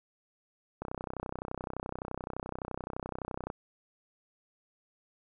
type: click train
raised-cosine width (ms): 1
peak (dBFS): -22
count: 86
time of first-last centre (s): 0.82-3.501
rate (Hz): 31.7
effects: none